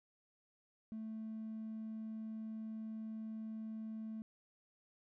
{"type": "tone", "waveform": "triangle", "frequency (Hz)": 220, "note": "A3", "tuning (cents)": 0, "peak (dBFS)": -39, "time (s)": [0.92, 4.22], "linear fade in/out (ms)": 0, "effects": ["tanh soft clip ceiling -38 dBFS"]}